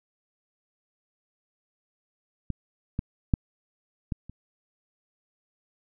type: clicks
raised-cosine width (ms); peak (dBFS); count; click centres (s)
5; -17 / -15 / -8 / -16 / -29; 5; 2.503 / 2.991 / 3.338 / 4.122 / 4.296
effects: none